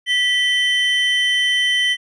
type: tone pair together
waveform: triangle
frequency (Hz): 1964 / 3079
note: B6 / G7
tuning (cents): -10 / -32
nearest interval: minor sixth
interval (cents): 778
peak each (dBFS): -16 / -16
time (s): 0.06-1.97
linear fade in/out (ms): 50
effects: resampled to 22050 Hz